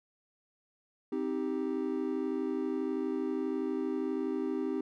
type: chord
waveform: triangle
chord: C minor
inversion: none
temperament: just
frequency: 261.6 / 314 / 392.4 Hz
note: C4 / Eb4 / G4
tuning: 0 / +16 / +2 cents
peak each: -33 dBFS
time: 1.12-4.81 s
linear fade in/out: 5 ms
effects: none